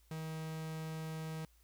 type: tone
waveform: 45% pulse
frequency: 158.8 Hz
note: D#3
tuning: 36 cents sharp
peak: -40 dBFS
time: 0.11-1.45 s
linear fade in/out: 2 ms
effects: added 56 Hz sine -65 dBFS peak until 1.63 s + white hiss -72 dBFS RMS until 1.63 s